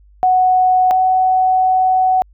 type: tone pair in turn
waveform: sine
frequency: 740 / 746.9 Hz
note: F#5 / F#5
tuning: 0 / +16 cents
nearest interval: unison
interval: 16 cents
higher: second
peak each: -9 / -10 dBFS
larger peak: first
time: 0.23-0.91 / 0.91-2.22 s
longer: second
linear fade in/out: 0 ms
effects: added 50 Hz sine -44 dBFS peak until 2.33 s